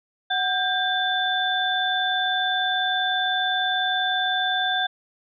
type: tone cluster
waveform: sine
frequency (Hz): 743 / 1593 / 3529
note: F#5 / G6 / A7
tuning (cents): +7 / +27 / +4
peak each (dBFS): -25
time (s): 0.3-4.87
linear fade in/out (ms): 10
effects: none